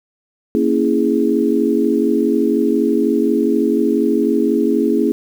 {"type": "chord", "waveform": "sine", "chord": "A# half-diminished seventh", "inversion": "none", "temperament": "equal", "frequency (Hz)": [233.1, 277.2, 329.6, 415.3], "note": ["A#3", "C#4", "E4", "G#4"], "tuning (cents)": [0, 0, 0, 0], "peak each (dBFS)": -18, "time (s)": [0.55, 5.12], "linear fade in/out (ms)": 0, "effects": ["7-bit"]}